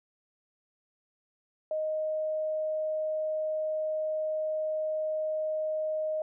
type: tone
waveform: sine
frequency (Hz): 622.3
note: D#5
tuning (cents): 0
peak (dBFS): -28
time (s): 1.71-6.22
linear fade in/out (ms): 2
effects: none